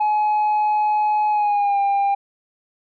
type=tone with pitch glide; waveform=sine; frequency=846 to 798.5 Hz; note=G#5 to G5; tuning=+32 to +32 cents; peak=-13 dBFS; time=0-2.15 s; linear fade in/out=10 ms; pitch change=-100 cents; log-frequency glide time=1.3-1.79 s; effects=tanh soft clip ceiling -15 dBFS